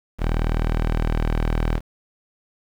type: tone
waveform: sawtooth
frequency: 39.71 Hz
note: D#1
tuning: 36 cents sharp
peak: -15 dBFS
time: 0.18-1.81 s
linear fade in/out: 50 ms
effects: low-pass 3000 Hz 12 dB/octave + 7-bit